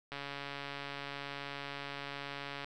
click train, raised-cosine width 0.3 ms, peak -25 dBFS, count 357, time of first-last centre 0.12-2.645 s, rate 141 Hz, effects none

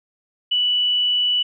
sine tone, 2960 Hz, F#7, in tune, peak -16 dBFS, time 0.51-1.43 s, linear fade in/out 10 ms, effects none

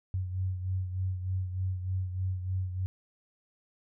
sine beating tone pair, 92.6 / 95.9 Hz, F#2 / G2, +2 / -37 cents, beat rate 3.3 Hz, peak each -30 / -38 dBFS, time 0.14-2.86 s, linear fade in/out 0 ms, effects none

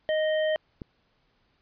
harmonic tone, 622 Hz, D#5, 1 cent flat, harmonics 1 / 3 / 5, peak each -23 / -33 / -37 dBFS, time 0.09-0.56 s, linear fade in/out 0 ms
click, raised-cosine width 3 ms, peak -24 dBFS, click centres 0.818 s
effects pink hiss -69 dBFS RMS until 1.61 s + resampled to 11025 Hz

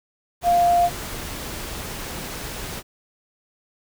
sine tone in noise, 698.5 Hz, F5, in tune, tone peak -14 dBFS, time 0.43-0.9 s, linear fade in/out 50 ms, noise pink, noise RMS -32 dBFS, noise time 0.41-2.83 s, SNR +15 dB, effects none

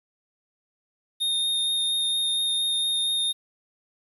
square tone with vibrato, 3678 Hz, A#7, 24 cents flat, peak -23 dBFS, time 1.2-3.33 s, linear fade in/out 20 ms, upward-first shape sine, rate 4.3 Hz, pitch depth 10 cents each way, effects 9-bit

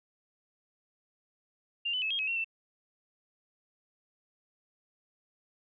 sine tone with pitch steps, 2792 / 3004 / 2595 / 3246 / 2557 / 2727 / 2673 Hz, F7 / F#7 / E7 / G#7 / D#7 / F7 / E7, -1 / +26 / -28 / -40 / +47 / -42 / +23 cents, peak -29 dBFS, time 1.85-2.445 s, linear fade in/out 10 ms, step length 85 ms, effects none

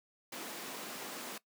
pink high-pass noise, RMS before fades -44 dBFS, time 0.32-1.38 s, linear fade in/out 5 ms, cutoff 220 Hz, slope 24 dB/octave, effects noise-tail reverb RT60 0.1 s tail -19 dB re dry

